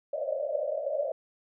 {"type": "band-pass noise", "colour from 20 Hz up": "pink", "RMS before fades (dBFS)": -31, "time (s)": [0.13, 1.12], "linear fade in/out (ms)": 5, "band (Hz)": [540, 630], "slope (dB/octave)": 96, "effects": []}